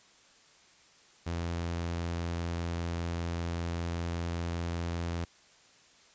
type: tone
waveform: sawtooth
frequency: 85.1 Hz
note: F2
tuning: 44 cents flat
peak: -28 dBFS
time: 1.26-5.25 s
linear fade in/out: 10 ms
effects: white hiss -60 dBFS RMS until 6.14 s + resampled to 16000 Hz